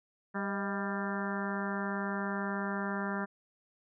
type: harmonic tone with a mistuned harmonic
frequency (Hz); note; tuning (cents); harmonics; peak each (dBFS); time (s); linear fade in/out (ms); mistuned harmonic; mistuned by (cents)
198.1; G3; +18; 1 / 2 / 3 / 4 / 5 / 6 / 7 / 8 / 9; -35 / -41 / -43 / -44 / -42 / -44 / -42 / -42 / -44; 0.34-3.26; 20; 3; +67
effects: none